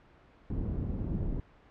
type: low-pass noise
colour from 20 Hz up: pink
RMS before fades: -33 dBFS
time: 0.5-1.4 s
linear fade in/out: 2 ms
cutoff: 250 Hz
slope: 12 dB/octave
effects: pink hiss -59 dBFS RMS until 1.7 s + low-pass 2000 Hz 12 dB/octave